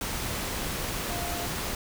sine tone in noise, 698.5 Hz, F5, in tune, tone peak -36 dBFS, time 1.1-1.46 s, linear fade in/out 2 ms, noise pink, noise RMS -32 dBFS, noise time 0.01-1.75 s, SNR -7 dB, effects none

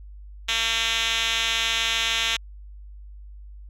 5% pulse tone with band-pass filter, 227 Hz, A#3, 46 cents flat, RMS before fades -24 dBFS, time 0.48-2.37 s, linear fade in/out 10 ms, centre 3800 Hz, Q 3.2, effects added 50 Hz sine -39 dBFS peak until 3.69 s

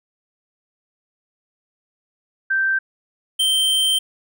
sine / square tone pair in turn, 1563 / 3126 Hz, G6 / G7, -6 / -6 cents, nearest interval octave, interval 1200 cents, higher second, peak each -16 dBFS, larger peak neither, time 2.5-2.79 / 3.39-3.99 s, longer second, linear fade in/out 10 ms, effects none

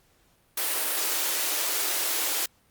white high-pass noise, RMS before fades -27 dBFS, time 0.57-2.46 s, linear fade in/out 5 ms, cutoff 290 Hz, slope 96 dB/octave, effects pink hiss -64 dBFS RMS until 2.7 s + Opus 48 kbps

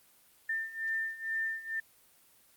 sine beating tone pair, 1794 / 1796.2 Hz, A6 / A6, +33 / +35 cents, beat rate 2.2 Hz, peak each -37 / -34 dBFS, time 0.49-1.8 s, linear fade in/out 5 ms, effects white hiss -63 dBFS RMS until 2.56 s + Opus 24 kbps

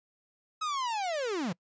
45% pulse linear sweep, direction down, 1290 to 152.8 Hz, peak -30 dBFS, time 0.61-1.53 s, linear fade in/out 10 ms, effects noise-tail reverb RT60 0.1 s tail -26 dB re dry + resampled to 16000 Hz

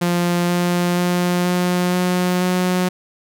sawtooth tone with pitch steps, 174.61 / 176.03 / 177.46 / 178.9 / 180.35 / 181.81 Hz, F3 / F3 / F3 / F3 / F#3 / F#3, 0 / +14 / +28 / +42 / -44 / -30 cents, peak -12 dBFS, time 0.01-2.89 s, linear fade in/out 10 ms, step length 480 ms, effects none

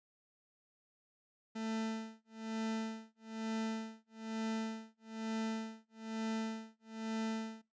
40% pulse tone with tremolo, 222 Hz, A3, 16 cents sharp, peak -34 dBFS, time 1.55-7.62 s, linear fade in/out 10 ms, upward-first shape sine, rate 1.1 Hz, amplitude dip 100%, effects noise-tail reverb RT60 0.2 s tail -21 dB re dry + resampled to 16000 Hz

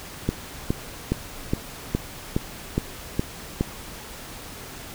click train, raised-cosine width 3 ms, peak -8 dBFS, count 9, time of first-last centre 0.29-3.61 s, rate 2.41 Hz, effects pink hiss -39 dBFS RMS until 4.94 s

